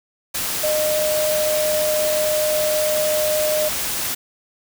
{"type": "tone in noise", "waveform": "sine", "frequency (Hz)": 612, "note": "D#5", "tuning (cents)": -29, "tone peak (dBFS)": -18, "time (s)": [0.63, 3.69], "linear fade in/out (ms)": 10, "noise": "white", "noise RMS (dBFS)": -24, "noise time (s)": [0.34, 4.15], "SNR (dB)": 3, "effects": []}